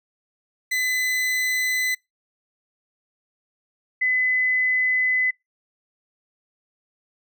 40% pulse / sine tone pair in turn, 2015 / 2015 Hz, B6 / B6, +34 / +34 cents, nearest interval unison, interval 0 cents, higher neither, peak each -20 / -18 dBFS, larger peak second, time 0.71-1.95 / 4.01-5.31 s, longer second, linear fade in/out 10 ms, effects noise-tail reverb RT60 0.2 s tail -26 dB re dry

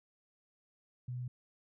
sine tone, 124.3 Hz, B2, 12 cents sharp, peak -37 dBFS, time 1.08-1.28 s, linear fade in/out 5 ms, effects none

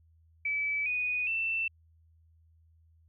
sine tone with pitch steps, 2300 / 2479 / 2673 Hz, D7 / D#7 / E7, -37 / -7 / +23 cents, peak -28 dBFS, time 0.45-1.68 s, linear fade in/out 5 ms, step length 410 ms, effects added 81 Hz sine -60 dBFS peak until 3.08 s

